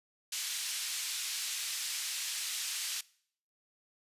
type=band-pass noise; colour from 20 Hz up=white; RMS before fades=-37 dBFS; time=0.32-3.01 s; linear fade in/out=5 ms; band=2400 to 7800 Hz; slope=12 dB/octave; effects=noise-tail reverb RT60 0.6 s tail -22 dB re dry + resampled to 32000 Hz